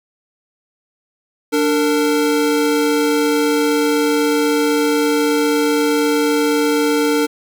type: tone pair together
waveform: square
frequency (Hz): 293.7 / 457.5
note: D4 / A#4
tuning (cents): 0 / -32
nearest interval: minor sixth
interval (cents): 768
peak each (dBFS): -17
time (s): 1.52-7.27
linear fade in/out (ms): 20
effects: none